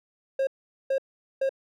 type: tone bursts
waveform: triangle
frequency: 538 Hz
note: C5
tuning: 48 cents sharp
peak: -20 dBFS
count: 3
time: 0.39-1.493 s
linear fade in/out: 5 ms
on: 81 ms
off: 430 ms
effects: none